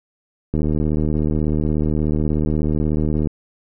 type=click train; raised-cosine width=3 ms; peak=-8 dBFS; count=210; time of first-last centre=0.54-3.272 s; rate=76.5 Hz; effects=none